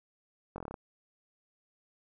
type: slowing click train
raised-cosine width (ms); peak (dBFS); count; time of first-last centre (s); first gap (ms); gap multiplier
1; -26; 8; 0.56-0.742; 21; 1.07
effects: none